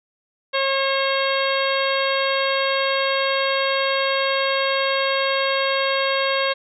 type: harmonic tone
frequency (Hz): 542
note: C#5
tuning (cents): -39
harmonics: 1 / 2 / 3 / 4 / 5 / 6 / 7 / 8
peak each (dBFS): -22 / -25 / -27 / -28 / -29 / -30 / -30 / -31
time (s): 0.53-6.54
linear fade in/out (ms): 20
effects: none